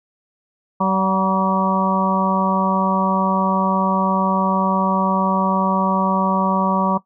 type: harmonic tone with a mistuned harmonic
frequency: 191 Hz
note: G3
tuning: 45 cents flat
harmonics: 1 / 2 / 3 / 4 / 5 / 6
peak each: -19 / -30 / -24 / -27 / -19 / -21 dBFS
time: 0.8-6.98 s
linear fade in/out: 10 ms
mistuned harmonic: 4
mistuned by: -41 cents
effects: noise-tail reverb RT60 0.1 s tail -17 dB re dry